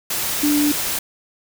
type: tone in noise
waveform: sine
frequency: 293.7 Hz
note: D4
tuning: in tune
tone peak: -15 dBFS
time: 0.43-0.72 s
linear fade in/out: 5 ms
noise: white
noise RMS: -23 dBFS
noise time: 0.1-0.99 s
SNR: +5 dB
effects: none